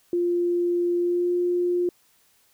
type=tone with pitch glide; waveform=sine; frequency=349.2 to 353.5 Hz; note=F4 to F4; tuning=0 to +21 cents; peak=-20 dBFS; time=0.13-1.89 s; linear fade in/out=2 ms; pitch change=+21 cents; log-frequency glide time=0.98-1.33 s; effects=white hiss -62 dBFS RMS until 2.53 s